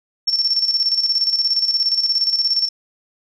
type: tone with tremolo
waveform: sine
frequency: 5430 Hz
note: F8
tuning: 50 cents flat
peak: -13 dBFS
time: 0.27-2.69 s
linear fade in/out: 10 ms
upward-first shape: square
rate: 17 Hz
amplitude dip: 60%
effects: none